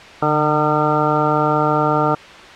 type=harmonic tone with a mistuned harmonic; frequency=151.4 Hz; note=D#3; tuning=47 cents flat; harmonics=1 / 2 / 3 / 4 / 5 / 6 / 8 / 9; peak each=-22 / -22 / -22 / -22 / -22 / -22 / -22 / -22 dBFS; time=0.22-2.15 s; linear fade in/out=5 ms; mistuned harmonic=1; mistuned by=-41 cents; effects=white hiss -37 dBFS RMS until 2.55 s + low-pass 3000 Hz 12 dB/octave